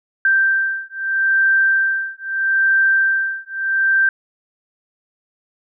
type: beating tone pair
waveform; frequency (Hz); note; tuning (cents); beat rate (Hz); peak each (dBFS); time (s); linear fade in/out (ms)
sine; 1568 / 1568.78; G6 / G6; 0 / +1; 0.78; -17; 0.25-4.09; 2
effects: none